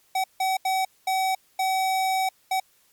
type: tone bursts at uneven times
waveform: square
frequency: 759 Hz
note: F#5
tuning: 44 cents sharp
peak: -22 dBFS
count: 6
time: 0.15-0.24 / 0.4-0.57 / 0.65-0.85 / 1.07-1.35 / 1.59-2.29 / 2.51-2.6 s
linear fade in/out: 5 ms
effects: white hiss -62 dBFS RMS until 2.92 s + MP3 96 kbps